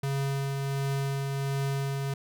square tone with tremolo, 137.9 Hz, C#3, 9 cents flat, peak -27 dBFS, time 0.03-2.14 s, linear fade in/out 5 ms, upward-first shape triangle, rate 1.4 Hz, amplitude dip 30%, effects none

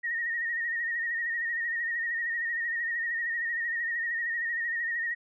sine tone with vibrato, 1864.7 Hz, A#6, in tune, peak -28 dBFS, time 0.03-5.15 s, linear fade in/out 20 ms, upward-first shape sine, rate 13 Hz, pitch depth 51 cents each way, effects none

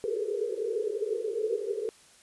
pink band-pass noise, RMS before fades -31 dBFS, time 0.04-1.89 s, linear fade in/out 0 ms, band 400 to 470 Hz, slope 96 dB/octave, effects white hiss -57 dBFS RMS until 2.22 s + resampled to 24000 Hz

